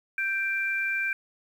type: tone pair together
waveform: sine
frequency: 1568 / 2361 Hz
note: G6 / D7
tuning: 0 / +9 cents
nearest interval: perfect fifth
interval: 709 cents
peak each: -28 dBFS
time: 0.18-1.13 s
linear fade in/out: 2 ms
effects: 9-bit